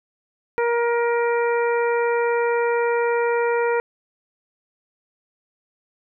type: harmonic tone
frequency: 471.9 Hz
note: A#4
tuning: 21 cents sharp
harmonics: 1 / 2 / 3 / 4 / 5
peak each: -19 / -25 / -29 / -31 / -33 dBFS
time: 0.58-3.8 s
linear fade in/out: 0 ms
effects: none